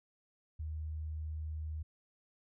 sine tone, 77.78 Hz, D#2, in tune, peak -37 dBFS, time 0.59-1.83 s, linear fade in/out 10 ms, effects none

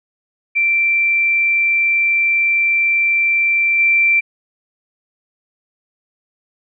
sine tone with level steps, 2349 Hz, D7, in tune, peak -12 / -10 dBFS, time 0.55-4.21 s, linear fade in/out 20 ms, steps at 3.78 s, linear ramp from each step 20 ms, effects none

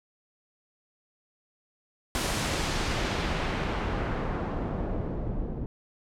pink noise with low-pass filter sweep, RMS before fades -30 dBFS, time 2.15-5.66 s, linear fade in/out 0 ms, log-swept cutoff 11000 to 310 Hz, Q 0.73, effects none

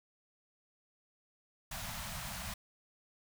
pink band-stop noise, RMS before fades -42 dBFS, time 1.71-2.54 s, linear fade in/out 5 ms, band 220 to 620 Hz, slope 48 dB/octave, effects none

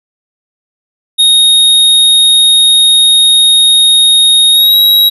square tone with pitch glide, 3729 to 3847 Hz, A#7 to B7, 0 to -46 cents, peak -4 dBFS, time 1.18-5.1 s, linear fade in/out 20 ms, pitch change +54 cents, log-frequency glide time 4.51-4.77 s, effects none

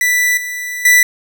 45% pulse tone with level steps, 1975.5 Hz, B6, in tune, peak -11 / -21 / -6 dBFS, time 0.01-1.03 s, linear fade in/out 2 ms, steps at 0.37 / 0.85 s, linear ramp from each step 5 ms, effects none

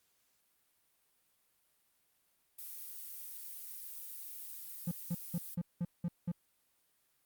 violet noise, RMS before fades -46 dBFS, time 2.58-5.55 s, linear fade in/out 10 ms
triangle tone bursts, 172.8 Hz, F3, 18 cents flat, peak -30 dBFS, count 7, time 4.87-6.318 s, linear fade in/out 5 ms, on 44 ms, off 190 ms
effects white hiss -75 dBFS RMS until 7.25 s + Opus 48 kbps

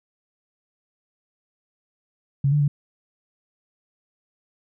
sine tone with pitch steps, 138.9 / 147.4 / 144.1 Hz, C#3 / D3 / D3, +4 / +7 / -33 cents, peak -16 dBFS, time 2.44-2.68 s, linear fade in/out 5 ms, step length 80 ms, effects none

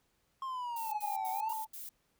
triangle exponential two-way sweep, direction down then up, 1076 to 740 to 954 Hz, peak -34 dBFS, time 0.42-1.53 s, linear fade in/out 2 ms, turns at 1.3 s
violet noise bursts, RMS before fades -45 dBFS, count 5, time 0.76-1.892 s, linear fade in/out 5 ms, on 160 ms, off 83 ms
sine tone with pitch glide, 835 to 879 Hz, G#5 to A5, +9 to -2 cents, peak -36 dBFS, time 0.87-1.67 s, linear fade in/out 50 ms, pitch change +89 cents, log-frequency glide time 0.98-1.26 s
effects pink hiss -75 dBFS RMS until 2.19 s

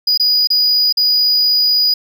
triangle tone with dropouts, 4922 Hz, D#8, 20 cents flat, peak -9 dBFS, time 0.07-1.94 s, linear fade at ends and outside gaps 5 ms, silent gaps 0.176-0.197 / 0.473-0.502 / 0.926-0.971 s, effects none

